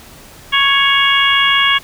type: harmonic tone with a mistuned harmonic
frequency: 554.4 Hz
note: C#5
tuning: in tune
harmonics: 2 / 3 / 4 / 5 / 6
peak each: -16 / -16 / -16 / -16 / -16 dBFS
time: 0.52-1.79 s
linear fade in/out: 20 ms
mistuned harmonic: 5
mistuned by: +28 cents
effects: pink hiss -39 dBFS RMS until 1.83 s